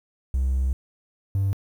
triangle tone pair in turn, 65.41 / 98 Hz, C2 / G2, 0 / 0 cents, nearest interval perfect fifth, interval 700 cents, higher second, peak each -17 dBFS, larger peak neither, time 0.34-0.73 / 1.35-1.53 s, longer first, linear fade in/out 0 ms, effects tanh soft clip ceiling -15 dBFS + 9-bit

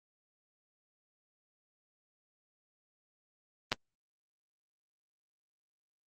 clicks, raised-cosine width 0.2 ms, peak -12 dBFS, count 2, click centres 3.719 / 3.727 s, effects Opus 32 kbps

